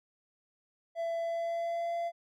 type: tone with pitch glide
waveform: triangle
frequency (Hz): 669 to 682.3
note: E5 to F5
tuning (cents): +25 to -41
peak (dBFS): -29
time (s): 0.95-2.12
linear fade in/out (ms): 50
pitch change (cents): +34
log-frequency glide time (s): 1.19-1.94
effects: none